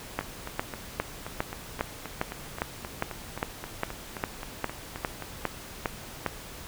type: two click trains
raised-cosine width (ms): 0.5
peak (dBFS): -11 / -20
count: 16 / 20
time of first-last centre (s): 0.19-6.263 / 0.21-5.223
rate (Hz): 2.47 / 3.79
effects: pink hiss -43 dBFS RMS until 6.67 s